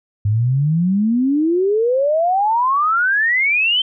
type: exponential sweep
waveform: sine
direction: up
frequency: 100.3 to 3136 Hz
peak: -13 dBFS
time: 0.25-3.82 s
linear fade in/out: 5 ms
effects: none